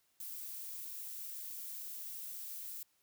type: noise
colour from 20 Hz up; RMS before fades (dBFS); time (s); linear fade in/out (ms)
violet; -45; 0.2-2.83; 2
effects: white hiss -75 dBFS RMS until 3.02 s